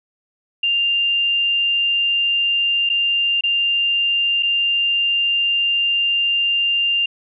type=tone with dropouts; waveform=sine; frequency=2794 Hz; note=F7; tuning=in tune; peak=-15 dBFS; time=0.63-7.06 s; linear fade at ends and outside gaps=5 ms; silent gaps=2.892-2.898 / 3.41-3.436 / 4.426-4.43 s; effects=none